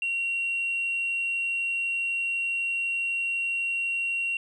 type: tone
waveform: sine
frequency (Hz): 2746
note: F7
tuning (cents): -30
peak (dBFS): -24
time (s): 0.02-4.37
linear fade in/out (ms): 2
effects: tanh soft clip ceiling -22 dBFS + 11-bit